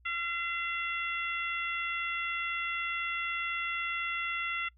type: harmonic tone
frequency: 682 Hz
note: F5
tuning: 41 cents flat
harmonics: 2 / 3 / 4 / 5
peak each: -36 / -34 / -37 / -44 dBFS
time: 0.05-4.69 s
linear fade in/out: 10 ms
effects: noise-tail reverb RT60 0.1 s tail -25 dB re dry + added 60 Hz sine -59 dBFS peak until 4.77 s